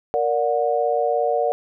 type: chord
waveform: sine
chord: Bb augmented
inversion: none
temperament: just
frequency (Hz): 466.2 / 582.7 / 728.4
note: Bb4 / D5 / F#5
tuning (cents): 0 / -14 / -27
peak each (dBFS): -22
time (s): 0.14-1.52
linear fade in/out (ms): 0
effects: none